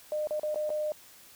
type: tone with dropouts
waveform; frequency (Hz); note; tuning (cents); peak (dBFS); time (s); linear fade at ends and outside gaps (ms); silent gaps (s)
sine; 607; D#5; -43; -28; 0.12-0.92; 1; 0.272-0.308 / 0.396-0.432 / 0.545-0.558 / 0.694-0.702
effects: white hiss -54 dBFS RMS until 1.35 s